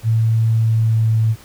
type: tone with pitch glide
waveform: sine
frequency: 112.6 to 111.24 Hz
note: A2 to A2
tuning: +40 to +19 cents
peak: -12 dBFS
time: 0.03-1.36 s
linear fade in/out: 50 ms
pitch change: -21 cents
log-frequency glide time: 0.49-1.25 s
effects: pink hiss -44 dBFS RMS until 1.44 s